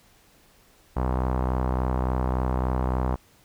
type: tone with low-pass filter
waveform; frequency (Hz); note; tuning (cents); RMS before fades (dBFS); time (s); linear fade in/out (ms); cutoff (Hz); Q
sawtooth; 63.5; B1; +49; -25; 0.96-3.16; 10; 1000; 2.2
effects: pink hiss -58 dBFS RMS until 3.44 s